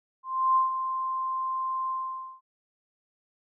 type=tone with ADSR envelope; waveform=sine; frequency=1046.5 Hz; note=C6; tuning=in tune; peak=-18 dBFS; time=0.23-2.41 s; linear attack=330 ms; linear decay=140 ms; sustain=-9 dB; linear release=510 ms; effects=none